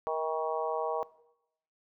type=harmonic tone with a mistuned harmonic; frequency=159 Hz; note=D#3; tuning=38 cents sharp; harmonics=3 / 4 / 5 / 6 / 7; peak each=-34 / -35 / -36 / -37 / -37 dBFS; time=0.07-1.03 s; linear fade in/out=0 ms; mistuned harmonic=3; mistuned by=-16 cents; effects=noise-tail reverb RT60 0.8 s tail -19 dB re dry